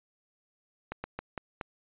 slowing click train, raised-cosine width 0.5 ms, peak -20 dBFS, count 5, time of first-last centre 0.92-1.612 s, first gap 120 ms, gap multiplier 1.25, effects resampled to 8000 Hz

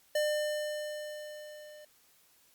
square tone with level ramp, 600 Hz, D5, 37 cents sharp, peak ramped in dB -27 to -50 dBFS, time 0.15-1.85 s, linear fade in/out 5 ms, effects white hiss -65 dBFS RMS until 2.54 s + Opus 48 kbps

